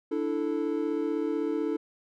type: chord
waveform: triangle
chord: D suspended second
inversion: none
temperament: equal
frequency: 293.7 / 329.6 / 440 Hz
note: D4 / E4 / A4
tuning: 0 / 0 / 0 cents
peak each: -29 dBFS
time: 0.11-1.77 s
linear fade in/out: 10 ms
effects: none